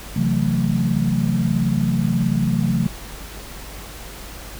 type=chord; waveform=sine; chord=F# half-diminished seventh; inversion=second; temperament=just; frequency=133.2 / 166.5 / 185 / 222 Hz; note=C3 / E3 / F#3 / A3; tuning=+31 / +18 / 0 / +16 cents; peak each=-22 dBFS; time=0.16-2.87 s; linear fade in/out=5 ms; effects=added 50 Hz sine -37 dBFS peak until 4.59 s + pink hiss -37 dBFS RMS until 4.59 s